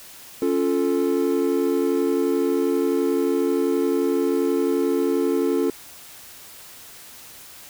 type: chord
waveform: triangle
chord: Db augmented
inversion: none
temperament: equal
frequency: 277.2 / 349.2 / 440 Hz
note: Db4 / F4 / A4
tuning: 0 / 0 / 0 cents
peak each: -21 dBFS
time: 0.42-5.7 s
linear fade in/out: 2 ms
effects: white hiss -43 dBFS RMS until 7.69 s